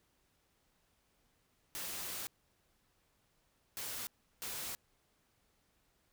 white noise bursts at uneven times, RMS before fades -42 dBFS, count 3, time 1.75-2.27 / 3.77-4.07 / 4.42-4.75 s, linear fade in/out 0 ms, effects pink hiss -75 dBFS RMS until 6.12 s

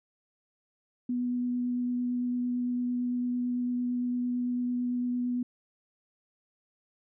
sine tone with vibrato, 245.9 Hz, B3, 7 cents flat, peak -27 dBFS, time 1.09-5.43 s, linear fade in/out 5 ms, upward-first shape triangle, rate 8.9 Hz, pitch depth 10 cents each way, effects none

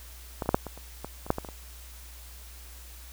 clicks, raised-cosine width 1 ms, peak -16 / -26 / -9 / -6 / -22 / -30 / -21 / -26 / -8 / -17 / -25 / -26 dBFS, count 12, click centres 0.422 / 0.459 / 0.491 / 0.545 / 0.667 / 0.776 / 1.046 / 1.265 / 1.304 / 1.384 / 1.448 / 1.488 s, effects added 60 Hz sine -45 dBFS peak until 3.12 s + white hiss -50 dBFS RMS until 3.12 s

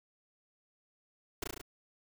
pink noise with echo, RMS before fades -36 dBFS, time 1.42-1.44 s, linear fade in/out 5 ms, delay 35 ms, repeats 5, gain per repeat -2 dB, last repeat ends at 1.615 s, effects none

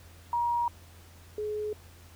sine tone pair in turn, 950 / 423.2 Hz, A#5 / G#4, +33 / +33 cents, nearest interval octave + major second, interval 1400 cents, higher first, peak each -25 / -30 dBFS, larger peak first, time 0.33-0.68 / 1.38-1.73 s, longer neither, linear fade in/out 2 ms, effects added 85 Hz sine -51 dBFS peak until 2.15 s + pink hiss -56 dBFS RMS until 2.15 s

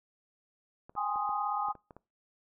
clicks, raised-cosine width 1 ms, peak -35 dBFS, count 8, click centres 0.895 / 0.953 / 1.159 / 1.292 / 1.686 / 1.753 / 1.908 / 1.966 s
sine chord, Ab major seventh, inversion third, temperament equal with one note detuned, 793.1 / 830.6 / 1046.5 / 1244.5 Hz, G5 / Ab5 / C6 / Eb6, +20 / 0 / 0 / 0 cents, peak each -38 / -33 / -38 / -34 dBFS, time 0.96-1.73 s, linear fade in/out 20 ms
effects noise-tail reverb RT60 0.3 s tail -23 dB re dry

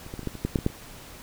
clicks, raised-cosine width 3 ms, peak -30 / -22 / -22 / -27 / -15 / -25 / -12 / -9 / -18 / -9 / -30 dBFS, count 11, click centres 0.064 / 0.139 / 0.193 / 0.232 / 0.273 / 0.353 / 0.45 / 0.558 / 0.588 / 0.664 / 0.701 s, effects pink hiss -45 dBFS RMS until 1.22 s

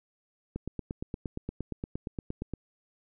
click train, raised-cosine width 3 ms, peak -21 dBFS, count 18, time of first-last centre 0.56-2.537 s, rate 8.6 Hz, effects none

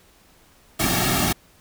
pink noise with comb filter, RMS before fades -21 dBFS, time 0.79-1.33 s, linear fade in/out 10 ms, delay 2 ms, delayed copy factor -0.95, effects pink hiss -55 dBFS RMS until 1.6 s

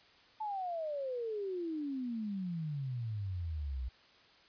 sine exponential sweep, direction down, 882 to 60.1 Hz, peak -35 dBFS, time 0.4-3.89 s, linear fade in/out 10 ms, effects white hiss -62 dBFS RMS until 4.48 s + resampled to 11025 Hz

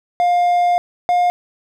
triangle tone pair in turn, 706 / 710.5 Hz, F5 / F5, +19 / +30 cents, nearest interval unison, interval 11 cents, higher second, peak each -10 dBFS, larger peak neither, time 0.2-0.78 / 1.09-1.3 s, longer first, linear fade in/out 0 ms, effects none

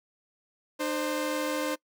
sawtooth tone pair together, 302.2 / 523.4 Hz, D4 / C5, +50 / 0 cents, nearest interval minor seventh, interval 950 cents, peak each -27 dBFS, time 0.79-1.76 s, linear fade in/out 20 ms, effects noise-tail reverb RT60 0.1 s tail -23 dB re dry

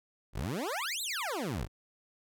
20% pulse exponential two-way sweep, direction up then down, 39 to 4262 to 39 Hz, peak -28 dBFS, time 0.33-1.68 s, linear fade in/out 50 ms, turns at 1.02 s, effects none

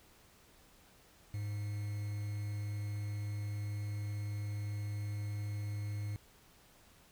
triangle tone with quantisation, 103.4 Hz, G#2, 7 cents flat, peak -34 dBFS, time 1.34-6.16 s, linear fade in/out 0 ms, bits 9, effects pink hiss -63 dBFS RMS until 7.11 s

